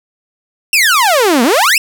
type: exponential two-way sweep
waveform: sawtooth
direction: down then up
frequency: 2794 to 221.9 to 2794 Hz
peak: -4 dBFS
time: 0.73-1.78 s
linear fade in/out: 2 ms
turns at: 1.43 s
effects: none